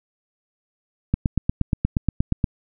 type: click train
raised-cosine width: 5 ms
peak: -6 dBFS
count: 12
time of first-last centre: 1.14-2.442 s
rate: 8.45 Hz
effects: none